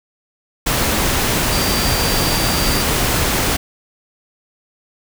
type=tone in noise; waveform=sine; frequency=4700 Hz; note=D8; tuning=1 cent sharp; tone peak=-24 dBFS; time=1.52-2.83 s; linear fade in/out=10 ms; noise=pink; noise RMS=-17 dBFS; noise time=0.66-3.57 s; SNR=-10 dB; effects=none